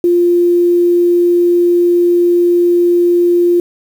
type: tone with quantisation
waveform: sine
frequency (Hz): 349.2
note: F4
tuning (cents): 0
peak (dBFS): -7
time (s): 0.04-3.6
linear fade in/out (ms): 2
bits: 6
effects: none